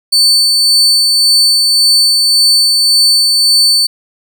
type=tone with tremolo; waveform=35% pulse; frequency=4500 Hz; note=C#8; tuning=25 cents sharp; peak=-4 dBFS; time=0.12-3.87 s; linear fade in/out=10 ms; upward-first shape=sine; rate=1.8 Hz; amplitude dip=25%; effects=none